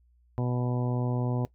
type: harmonic tone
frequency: 123.47 Hz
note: B2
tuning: in tune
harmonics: 1 / 2 / 3 / 4 / 5 / 6 / 7 / 8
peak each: -27 / -33 / -37 / -39 / -41 / -43 / -44 / -45 dBFS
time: 0.38-1.45 s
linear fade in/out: 0 ms
effects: noise-tail reverb RT60 0.1 s tail -19 dB re dry + added 60 Hz sine -60 dBFS peak until 1.54 s